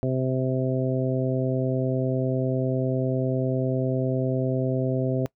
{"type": "harmonic tone", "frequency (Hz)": 130, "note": "C3", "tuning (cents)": -11, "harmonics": [1, 2, 3, 4, 5], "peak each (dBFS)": [-25, -28, -30, -31, -32], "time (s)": [0.03, 5.26], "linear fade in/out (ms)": 0, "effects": ["noise-tail reverb RT60 0.1 s tail -22 dB re dry"]}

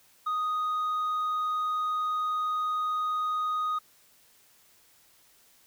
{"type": "tone with tanh clipping", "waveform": "triangle", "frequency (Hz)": 1244.5, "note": "D#6", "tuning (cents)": 0, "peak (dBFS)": -27, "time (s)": [0.26, 3.79], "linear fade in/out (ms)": 10, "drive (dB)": 7, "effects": ["white hiss -61 dBFS RMS until 5.66 s"]}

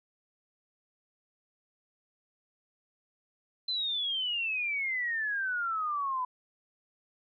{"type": "exponential sweep", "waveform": "sine", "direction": "down", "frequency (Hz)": [4100, 994], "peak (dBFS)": -29, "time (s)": [3.68, 6.25], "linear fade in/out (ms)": 5, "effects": []}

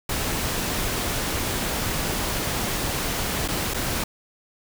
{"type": "noise with dropouts", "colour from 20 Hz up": "pink", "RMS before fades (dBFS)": -26, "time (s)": [0.09, 4.04], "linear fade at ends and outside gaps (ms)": 5, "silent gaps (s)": [[3.479, 3.484], [3.738, 3.743]], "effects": []}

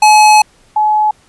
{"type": "tone pair in turn", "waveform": ["square", "sine"], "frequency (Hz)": [852, 852], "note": ["G#5", "G#5"], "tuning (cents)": [44, 44], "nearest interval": "unison", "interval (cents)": 0, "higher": "neither", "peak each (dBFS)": [-4, -8], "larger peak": "first", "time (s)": [[0.02, 0.42], [0.76, 1.11]], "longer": "first", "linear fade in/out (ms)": 5, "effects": ["pink hiss -49 dBFS RMS until 1.28 s", "resampled to 24000 Hz"]}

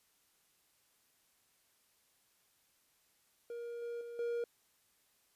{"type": "tone with level steps", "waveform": "triangle", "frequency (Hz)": 472.3, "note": "A#4", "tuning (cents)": 23, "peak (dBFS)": [-39, -37, -42, -32], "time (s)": [3.5, 4.44], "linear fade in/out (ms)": 2, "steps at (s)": [3.82, 4.01, 4.19], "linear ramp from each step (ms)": 2, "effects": ["white hiss -73 dBFS RMS until 5.35 s", "resampled to 32000 Hz"]}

